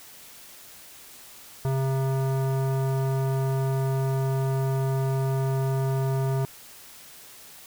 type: tone with low-pass filter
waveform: square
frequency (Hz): 133.8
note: C3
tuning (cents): +39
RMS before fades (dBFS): -25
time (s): 1.65-6.45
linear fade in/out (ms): 0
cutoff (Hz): 990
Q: 1.1
effects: white hiss -47 dBFS RMS until 7.66 s